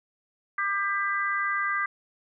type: harmonic tone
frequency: 398.2 Hz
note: G4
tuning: 27 cents sharp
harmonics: 3 / 4 / 5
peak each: -28 / -29 / -30 dBFS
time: 0.58-1.86 s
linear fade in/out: 5 ms
effects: none